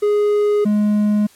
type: tone pair in turn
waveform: triangle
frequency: 415.3 / 209.2 Hz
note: G#4 / G#3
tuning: 0 / +13 cents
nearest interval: octave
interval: 1187 cents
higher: first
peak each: -11 dBFS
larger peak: neither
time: 0.02-0.65 / 0.65-1.27 s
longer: first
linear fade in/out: 10 ms
effects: white hiss -49 dBFS RMS until 1.35 s + low-pass 12000 Hz 12 dB/octave